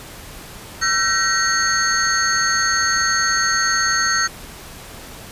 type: tone cluster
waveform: sine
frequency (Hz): 1341 / 1537 / 1881 / 4410 / 6420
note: E6 / G6 / A#6 / C#8 / G8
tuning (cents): +29 / -35 / +15 / -10 / +40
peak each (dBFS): -22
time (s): 0.81-4.28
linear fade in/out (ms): 20
effects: pink hiss -37 dBFS RMS until 5.31 s + resampled to 32000 Hz